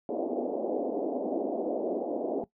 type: band-pass noise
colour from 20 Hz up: pink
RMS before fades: -31 dBFS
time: 0.09-2.44 s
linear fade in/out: 2 ms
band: 250 to 710 Hz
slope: 48 dB/octave
effects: noise-tail reverb RT60 0.1 s tail -17 dB re dry